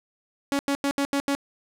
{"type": "tone bursts at uneven times", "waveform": "sawtooth", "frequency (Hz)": 280, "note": "C#4", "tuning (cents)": 18, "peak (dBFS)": -18, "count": 6, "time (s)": [[0.52, 0.59], [0.68, 0.75], [0.84, 0.91], [0.98, 1.05], [1.13, 1.2], [1.28, 1.35]], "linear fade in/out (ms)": 0, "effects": ["low-pass 12000 Hz 12 dB/octave"]}